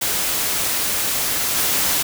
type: noise with level steps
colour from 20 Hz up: white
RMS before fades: -21 / -19 dBFS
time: 0.01-2.03 s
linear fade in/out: 10 ms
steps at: 1.55 s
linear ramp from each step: 20 ms
effects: none